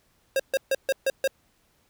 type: tone bursts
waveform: square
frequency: 538 Hz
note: C5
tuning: 48 cents sharp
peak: -21 dBFS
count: 6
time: 0.36-1.276 s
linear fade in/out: 2 ms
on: 36 ms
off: 140 ms
effects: pink hiss -66 dBFS RMS until 1.89 s